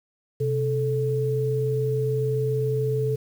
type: tone pair together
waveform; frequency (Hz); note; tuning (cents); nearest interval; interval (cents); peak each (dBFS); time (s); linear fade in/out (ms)
sine; 129.4 / 436.5; C3 / A4; -19 / -14; octave + major sixth; 2105; -24; 0.4-3.16; 10
effects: 8-bit